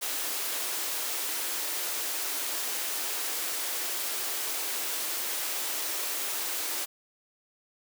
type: high-pass noise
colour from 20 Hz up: white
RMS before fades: -32 dBFS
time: 0.01-6.86 s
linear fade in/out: 20 ms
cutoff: 280 Hz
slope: 48 dB/octave
effects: none

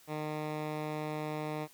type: tone with low-pass filter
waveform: 10% pulse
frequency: 152.8 Hz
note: D#3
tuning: 31 cents flat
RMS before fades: -37 dBFS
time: 0.07-1.68 s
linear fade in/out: 50 ms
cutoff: 3300 Hz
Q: 0.58
effects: white hiss -60 dBFS RMS until 1.73 s

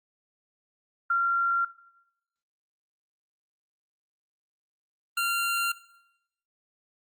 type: tone pair in turn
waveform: sine / 25% pulse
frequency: 1378 / 1384.2 Hz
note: F6 / F6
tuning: -24 / -16 cents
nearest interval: unison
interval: 8 cents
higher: second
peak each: -21 dBFS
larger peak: neither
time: 1.1-1.65 / 5.17-5.72 s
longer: neither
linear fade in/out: 5 ms
effects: noise-tail reverb RT60 0.8 s tail -18 dB re dry + Opus 48 kbps

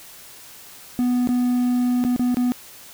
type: tone with dropouts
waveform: triangle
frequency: 246.9 Hz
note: B3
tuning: in tune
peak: -15 dBFS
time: 0.99-2.52 s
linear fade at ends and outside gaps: 0 ms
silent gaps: 1.273-1.29 / 2.04-2.049 / 2.163-2.195 / 2.345-2.37 s
effects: white hiss -43 dBFS RMS until 2.93 s

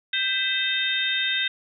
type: harmonic tone with a mistuned harmonic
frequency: 523.3 Hz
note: C5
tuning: in tune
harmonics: 3 / 4 / 5 / 6 / 7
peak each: -28 / -30 / -30 / -32 / -25 dBFS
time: 0.13-1.48 s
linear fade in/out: 5 ms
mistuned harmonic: 4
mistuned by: -80 cents
effects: none

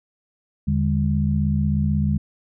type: tone cluster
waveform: sine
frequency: 81.1 / 147.5 / 203.7 Hz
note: E2 / D3 / G#3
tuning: -28 / +8 / -33 cents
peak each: -22 dBFS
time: 0.67-2.18 s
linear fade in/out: 10 ms
effects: none

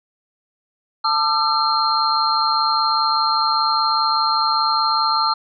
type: tone cluster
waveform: sine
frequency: 886 / 1197 / 1342 / 4189 Hz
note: A5 / D6 / E6 / C8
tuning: +12 / +33 / +31 / +1 cents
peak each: -21 dBFS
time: 1.04-5.34 s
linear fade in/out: 10 ms
effects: none

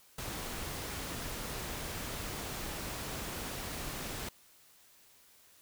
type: noise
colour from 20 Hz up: pink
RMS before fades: -40 dBFS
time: 0.18-4.29 s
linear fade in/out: 5 ms
effects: white hiss -62 dBFS RMS until 5.61 s

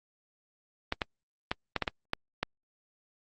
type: clicks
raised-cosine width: 0.3 ms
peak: -12 dBFS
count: 8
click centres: 0.924 / 1.018 / 1.515 / 1.763 / 1.823 / 1.878 / 2.134 / 2.43 s
effects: Opus 32 kbps

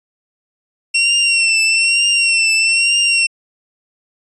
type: tone with vibrato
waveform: sawtooth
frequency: 2720 Hz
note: F7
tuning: 46 cents flat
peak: -8 dBFS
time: 0.94-3.27 s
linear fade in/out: 10 ms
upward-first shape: triangle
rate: 1.1 Hz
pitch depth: 53 cents each way
effects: resampled to 22050 Hz

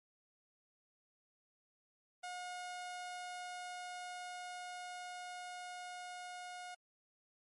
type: tone with level ramp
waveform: sawtooth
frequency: 720 Hz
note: F#5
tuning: 47 cents flat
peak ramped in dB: -39 to -42 dBFS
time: 2.23-6.75 s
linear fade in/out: 10 ms
effects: MP3 48 kbps

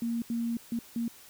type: tone bursts at uneven times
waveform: sine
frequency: 233 Hz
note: A#3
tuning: 1 cent flat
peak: -28 dBFS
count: 4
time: 0.02-0.22 / 0.3-0.57 / 0.72-0.79 / 0.96-1.08 s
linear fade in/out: 2 ms
effects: white hiss -53 dBFS RMS until 1.29 s

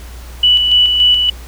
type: tone with tremolo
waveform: sine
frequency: 2960 Hz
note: F#7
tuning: in tune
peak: -6 dBFS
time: 0.43-1.3 s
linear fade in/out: 5 ms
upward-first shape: square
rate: 3.5 Hz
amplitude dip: 40%
effects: added 60 Hz sine -29 dBFS peak until 1.47 s + pink hiss -38 dBFS RMS until 1.47 s

